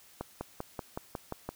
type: accelerating click train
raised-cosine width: 1 ms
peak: -21 dBFS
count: 8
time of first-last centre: 0.21-1.49 s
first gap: 200 ms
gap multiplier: 0.97
effects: white hiss -58 dBFS RMS until 1.55 s